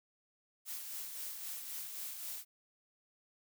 blue noise with tremolo, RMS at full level -42 dBFS, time 0.65-2.45 s, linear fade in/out 50 ms, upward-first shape sine, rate 3.8 Hz, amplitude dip 40%, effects none

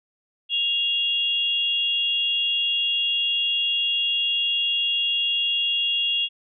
sine tone pair together, 2800 / 3327 Hz, F7 / G#7, +4 / +2 cents, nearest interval minor third, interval 298 cents, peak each -23 dBFS, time 0.49-6.29 s, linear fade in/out 50 ms, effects none

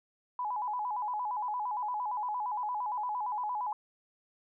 sine tone with vibrato, 915 Hz, A#5, 32 cents flat, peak -31 dBFS, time 0.39-3.73 s, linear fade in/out 2 ms, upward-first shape square, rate 8.7 Hz, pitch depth 140 cents each way, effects none

